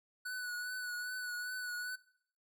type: tone with vibrato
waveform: square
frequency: 1480 Hz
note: F#6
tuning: in tune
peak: -39 dBFS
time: 0.25-1.96 s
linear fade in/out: 10 ms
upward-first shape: triangle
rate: 2.5 Hz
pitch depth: 34 cents each way
effects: noise-tail reverb RT60 0.7 s tail -22 dB re dry